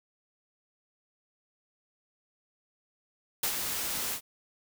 white noise with ADSR envelope, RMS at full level -27 dBFS, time 3.43-4.21 s, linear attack 5 ms, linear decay 71 ms, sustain -6 dB, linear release 78 ms, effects none

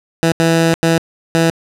15% pulse tone bursts at uneven times, 164.81 Hz, E3, in tune, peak -4 dBFS, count 4, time 0.23-0.32 / 0.4-0.74 / 0.83-0.98 / 1.35-1.5 s, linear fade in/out 0 ms, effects low-pass 11000 Hz 12 dB/octave

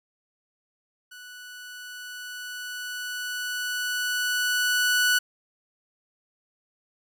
sawtooth tone with level ramp, 1480 Hz, F#6, in tune, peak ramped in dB -39 to -15 dBFS, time 1.11-5.19 s, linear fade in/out 10 ms, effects none

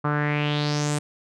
sawtooth tone with low-pass filter sweep, 147.8 Hz, D3, 11 cents sharp, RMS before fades -24 dBFS, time 0.04-0.99 s, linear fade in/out 10 ms, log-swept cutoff 1200 to 8900 Hz, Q 4.2, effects none

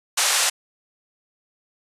white band-pass noise, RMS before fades -20 dBFS, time 0.17-0.5 s, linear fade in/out 10 ms, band 580 to 9300 Hz, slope 24 dB/octave, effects resampled to 32000 Hz

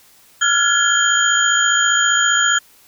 sine tone cluster, 1379 / 1434 / 1685 / 3175 / 6840 Hz, F6 / F6 / G#6 / G7 / A8, -22 / +45 / +25 / +21 / -50 cents, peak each -19 dBFS, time 0.41-2.59 s, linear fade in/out 10 ms, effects white hiss -50 dBFS RMS until 2.87 s

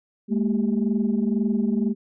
sine tone cluster, 205.5 / 227.5 / 392.3 Hz, G#3 / A#3 / G4, -18 / -42 / +1 cents, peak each -22 / -22 / -30 dBFS, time 0.28-1.95 s, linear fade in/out 50 ms, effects tanh soft clip ceiling -12 dBFS

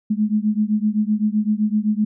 sine beating tone pair, 209.1 / 216.9 Hz, G#3 / A3, +12 / -25 cents, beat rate 7.8 Hz, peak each -19 / -20 dBFS, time 0.1-2.05 s, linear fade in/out 10 ms, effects none

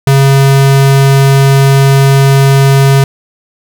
square tone, 136.9 Hz, C#3, 21 cents flat, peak -4 dBFS, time 0.07-3.04 s, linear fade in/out 2 ms, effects none

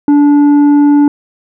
sine tone with tanh clipping, 290 Hz, D4, 22 cents flat, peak -5 dBFS, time 0.08-1.08 s, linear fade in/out 2 ms, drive 6 dB, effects none

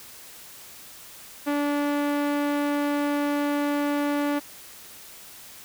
sawtooth tone with low-pass filter, 289.6 Hz, D4, 24 cents flat, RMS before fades -25 dBFS, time 1.46-4.4 s, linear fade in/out 20 ms, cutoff 2600 Hz, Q 0.65, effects white hiss -45 dBFS RMS until 5.64 s

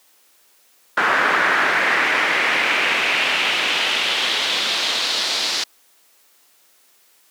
brown noise with band-pass filter sweep, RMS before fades -19 dBFS, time 0.97-5.64 s, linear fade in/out 5 ms, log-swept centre 1500 to 4600 Hz, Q 2.5, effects white hiss -56 dBFS RMS until 7.3 s + high-pass 300 Hz 12 dB/octave

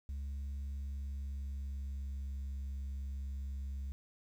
sine tone with pitch glide, 69.3 to 67.95 Hz, C#2 to C#2, 0 to -34 cents, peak -35 dBFS, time 0.09-3.92 s, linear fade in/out 0 ms, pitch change -34 cents, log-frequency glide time 0.58-2.38 s, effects tanh soft clip ceiling -37 dBFS + 11-bit

